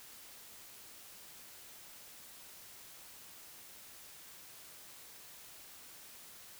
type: silence
effects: white hiss -54 dBFS RMS until 6.59 s